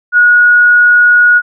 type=tone; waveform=sine; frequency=1452 Hz; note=F#6; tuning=33 cents flat; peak=-3 dBFS; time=0.12-1.42 s; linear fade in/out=50 ms; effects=none